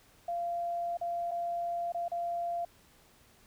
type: tone with dropouts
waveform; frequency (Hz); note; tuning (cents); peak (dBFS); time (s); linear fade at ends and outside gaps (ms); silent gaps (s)
sine; 690; F5; -21; -31; 0.28-2.65; 5; 0.972-1.012 / 1.311-1.315 / 1.922-1.945 / 2.082-2.116
effects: pink hiss -62 dBFS RMS until 3.46 s